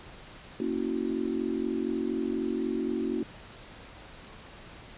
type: chord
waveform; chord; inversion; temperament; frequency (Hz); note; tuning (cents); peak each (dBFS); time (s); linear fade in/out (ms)
sine; F# dominant seventh; first; equal with one note detuned; 233.1 / 277.2 / 326 / 370; A#3 / C#4 / E4 / F#4; 0 / 0 / -19 / 0; -33; 0.6-3.23; 2
effects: pink hiss -48 dBFS RMS until 4.97 s + resampled to 8000 Hz